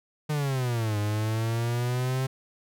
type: exponential two-way sweep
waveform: 45% pulse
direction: down then up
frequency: 153.6 to 103.1 to 132.8 Hz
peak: -25 dBFS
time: 0.29-2.27 s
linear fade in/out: 10 ms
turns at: 0.98 s
effects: none